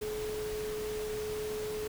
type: tone in noise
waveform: sine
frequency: 427.3 Hz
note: G#4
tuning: 49 cents sharp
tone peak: -34 dBFS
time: 0.01-1.88 s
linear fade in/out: 10 ms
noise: pink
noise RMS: -43 dBFS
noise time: 0.01-1.88 s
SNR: +6 dB
effects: none